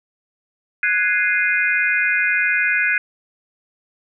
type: chord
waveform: sine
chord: Ab dominant seventh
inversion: third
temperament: equal with one note detuned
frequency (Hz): 1480 / 1661.2 / 2093 / 2470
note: Gb6 / Ab6 / C7 / Eb7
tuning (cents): 0 / 0 / 0 / -13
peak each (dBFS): -21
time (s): 0.83-2.98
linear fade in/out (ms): 2
effects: none